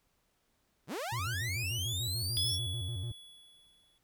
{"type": "linear sweep", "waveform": "sawtooth", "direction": "up", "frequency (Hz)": [95.1, 5610], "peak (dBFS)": -32, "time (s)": [0.87, 2.59], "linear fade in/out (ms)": 50}
{"type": "tone with vibrato", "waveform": "triangle", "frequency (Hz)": 103.83, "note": "G#2", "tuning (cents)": 0, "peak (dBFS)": -33, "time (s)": [1.12, 3.12], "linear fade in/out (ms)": 5, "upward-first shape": "square", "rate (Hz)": 6.8, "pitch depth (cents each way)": 230}
{"type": "tone with exponential decay", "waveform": "square", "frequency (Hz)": 3390, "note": "G#7", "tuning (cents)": 35, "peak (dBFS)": -30, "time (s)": [2.37, 3.98], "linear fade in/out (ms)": 0, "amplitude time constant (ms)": 350}
{"effects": ["pink hiss -75 dBFS RMS until 4.03 s"]}